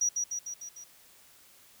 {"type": "tone with echo", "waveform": "sine", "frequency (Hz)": 5790, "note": "F#8", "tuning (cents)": -38, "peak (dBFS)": -23, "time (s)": [0.01, 0.09], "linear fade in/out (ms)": 5, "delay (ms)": 150, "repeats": 5, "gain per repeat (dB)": -4, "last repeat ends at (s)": 0.84, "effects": ["tanh soft clip ceiling -20 dBFS", "white hiss -58 dBFS RMS until 1.8 s"]}